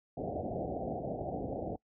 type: low-pass noise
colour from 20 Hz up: white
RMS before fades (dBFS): -37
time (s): 0.17-1.76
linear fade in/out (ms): 5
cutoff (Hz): 760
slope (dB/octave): 96
effects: noise-tail reverb RT60 0.1 s tail -23 dB re dry + high-pass 60 Hz 12 dB/octave